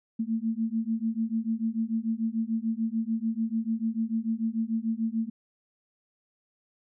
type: beating tone pair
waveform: sine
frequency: 221.6 / 228.4 Hz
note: A3 / A#3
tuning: +13 / -35 cents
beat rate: 6.8 Hz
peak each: -29 / -29 dBFS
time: 0.19-5.3 s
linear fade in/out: 10 ms
effects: none